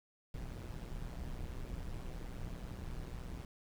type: noise with amplitude modulation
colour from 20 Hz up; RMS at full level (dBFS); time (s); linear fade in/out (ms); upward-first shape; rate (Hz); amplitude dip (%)
brown; -40; 0.34-3.45; 2; sine; 123; 70
effects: none